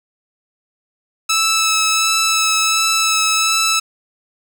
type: tone with vibrato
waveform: 10% pulse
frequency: 1308 Hz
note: E6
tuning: 14 cents flat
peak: -5 dBFS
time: 1.29-3.8 s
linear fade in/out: 10 ms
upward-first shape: sine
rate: 1.4 Hz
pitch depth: 12 cents each way
effects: none